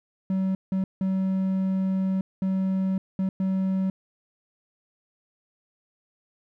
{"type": "tone bursts at uneven times", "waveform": "triangle", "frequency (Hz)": 190, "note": "F#3", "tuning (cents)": 46, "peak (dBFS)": -20, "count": 6, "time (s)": [[0.3, 0.55], [0.72, 0.84], [1.01, 2.21], [2.42, 2.98], [3.19, 3.29], [3.4, 3.9]], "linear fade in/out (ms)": 2, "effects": []}